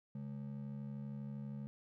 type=ring-modulated tone; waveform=triangle; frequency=173.6 Hz; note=F3; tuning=10 cents flat; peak=-37 dBFS; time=0.15-1.67 s; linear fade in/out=0 ms; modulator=36.3 Hz; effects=none